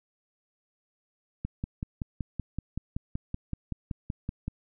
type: click train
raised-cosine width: 5 ms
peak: -19 dBFS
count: 17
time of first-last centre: 1.45-4.48 s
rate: 5.28 Hz
effects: none